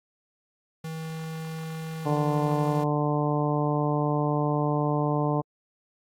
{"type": "tone", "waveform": "square", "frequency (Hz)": 160.4, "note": "E3", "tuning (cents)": -47, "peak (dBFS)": -33, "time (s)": [0.84, 2.84], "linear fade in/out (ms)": 5}
{"type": "harmonic tone", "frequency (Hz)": 148.1, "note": "D3", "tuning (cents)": 15, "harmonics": [1, 2, 3, 4, 5, 6, 7], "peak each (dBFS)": [-26, -29, -31, -32, -33, -34, -34], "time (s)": [2.05, 5.42], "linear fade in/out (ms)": 20}
{"effects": ["AAC 64 kbps"]}